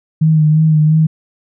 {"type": "tone with vibrato", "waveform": "sine", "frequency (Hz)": 155.56, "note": "D#3", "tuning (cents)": 0, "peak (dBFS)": -7, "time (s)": [0.21, 1.07], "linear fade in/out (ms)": 10, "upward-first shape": "sine", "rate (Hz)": 2.9, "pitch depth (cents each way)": 33, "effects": []}